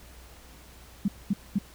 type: tone bursts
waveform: sine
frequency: 199.9 Hz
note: G3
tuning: 34 cents sharp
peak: -21 dBFS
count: 3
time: 1.05-1.586 s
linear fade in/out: 5 ms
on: 32 ms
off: 220 ms
effects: added 60 Hz sine -51 dBFS peak until 1.74 s + pink hiss -52 dBFS RMS until 1.74 s